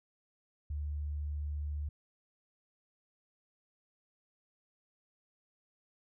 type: tone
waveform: sine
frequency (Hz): 73.8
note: D2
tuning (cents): +9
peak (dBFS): -34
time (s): 0.7-1.89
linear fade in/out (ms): 5
effects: none